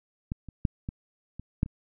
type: clicks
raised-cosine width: 5 ms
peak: -18 / -29 / -11 / -20 / -26 / -11 / -28 dBFS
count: 7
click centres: 0.319 / 0.487 / 0.652 / 0.889 / 1.396 / 1.631 / 1.661 s
effects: none